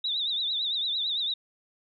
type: tone with vibrato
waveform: sine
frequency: 3715 Hz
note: A#7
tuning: 7 cents flat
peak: -26 dBFS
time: 0.04-1.34 s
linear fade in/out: 5 ms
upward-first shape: triangle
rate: 8.9 Hz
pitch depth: 130 cents each way
effects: none